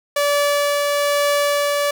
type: tone with tremolo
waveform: sawtooth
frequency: 577 Hz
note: D5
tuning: 31 cents flat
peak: -11 dBFS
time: 0.16-1.91 s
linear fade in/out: 5 ms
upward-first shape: triangle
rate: 1.1 Hz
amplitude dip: 25%
effects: none